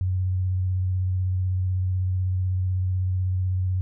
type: tone with vibrato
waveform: sine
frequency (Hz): 92.5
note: F#2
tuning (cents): 0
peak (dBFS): -21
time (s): 0.01-3.81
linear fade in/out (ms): 0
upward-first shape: sine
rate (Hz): 16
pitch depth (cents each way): 20
effects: none